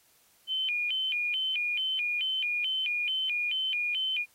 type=tone with vibrato; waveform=sine; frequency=2734 Hz; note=F7; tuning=37 cents flat; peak=-27 dBFS; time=0.47-4.26 s; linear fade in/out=50 ms; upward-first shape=square; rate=2.3 Hz; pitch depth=200 cents each way; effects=white hiss -64 dBFS RMS until 4.34 s + AAC 48 kbps